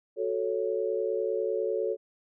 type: chord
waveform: sine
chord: F# minor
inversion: none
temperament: equal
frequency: 370 / 440 / 554.4 Hz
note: F#4 / A4 / C#5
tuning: 0 / 0 / 0 cents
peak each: -32 / -29 / -32 dBFS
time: 0.16-1.97 s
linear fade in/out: 50 ms
effects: none